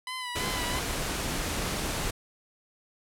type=tone with vibrato; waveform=15% pulse; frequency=1000 Hz; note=B5; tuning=21 cents sharp; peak=-27 dBFS; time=0.07-0.79 s; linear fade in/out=2 ms; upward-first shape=sine; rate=3 Hz; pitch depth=46 cents each way
type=noise; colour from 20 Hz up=pink; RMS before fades=-31 dBFS; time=0.35-2.11 s; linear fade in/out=10 ms
effects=low-pass 12000 Hz 12 dB/octave